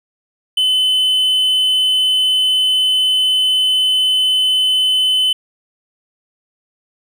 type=tone; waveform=triangle; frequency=3032 Hz; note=F#7; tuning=42 cents sharp; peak=-10 dBFS; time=0.57-5.33 s; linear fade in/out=5 ms; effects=none